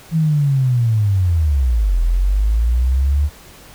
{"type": "linear two-way sweep", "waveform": "sine", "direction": "down then up", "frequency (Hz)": [164.81, 40.49, 74.6], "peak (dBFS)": -12, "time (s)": [0.11, 3.3], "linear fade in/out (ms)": 50, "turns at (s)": 2.01, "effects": ["pink hiss -42 dBFS RMS until 3.74 s"]}